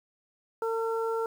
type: harmonic tone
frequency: 452.9 Hz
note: A#4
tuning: 50 cents flat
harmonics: 1 / 2 / 3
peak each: -28 / -35 / -36 dBFS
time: 0.62-1.26 s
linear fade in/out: 2 ms
effects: 9-bit